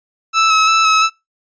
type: tone with vibrato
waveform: sawtooth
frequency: 1303 Hz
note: E6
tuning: 20 cents flat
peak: -6 dBFS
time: 0.33-1.1 s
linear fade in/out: 50 ms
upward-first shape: square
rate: 2.9 Hz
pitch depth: 17 cents each way
effects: noise-tail reverb RT60 0.2 s tail -21 dB re dry + resampled to 16000 Hz